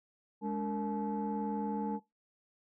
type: tone cluster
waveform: sine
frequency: 208.1 / 286.7 / 461.6 / 860 Hz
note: G#3 / D4 / A#4 / A5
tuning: +4 / -42 / -17 / -40 cents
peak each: -34 / -39 / -39 / -38 dBFS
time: 0.41-2 s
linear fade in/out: 50 ms
effects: noise-tail reverb RT60 0.2 s tail -21 dB re dry + tanh soft clip ceiling -26 dBFS